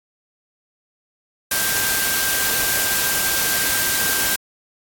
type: tone in noise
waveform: sine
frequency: 1580 Hz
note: G6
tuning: 13 cents sharp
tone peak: -25 dBFS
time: 1.51-4.36 s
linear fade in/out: 5 ms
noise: white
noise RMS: -20 dBFS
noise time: 1.51-4.36 s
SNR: -8 dB
effects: AAC 64 kbps